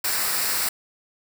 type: noise with comb filter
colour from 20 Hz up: white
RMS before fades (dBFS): -24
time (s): 0.04-0.69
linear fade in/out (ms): 5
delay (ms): 0.31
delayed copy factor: -0.55
effects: none